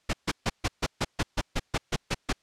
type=noise bursts; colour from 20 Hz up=pink; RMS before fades=-25 dBFS; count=13; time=0.09-2.329 s; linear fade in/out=10 ms; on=43 ms; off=140 ms; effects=white hiss -69 dBFS RMS until 2.42 s + low-pass 6000 Hz 12 dB/octave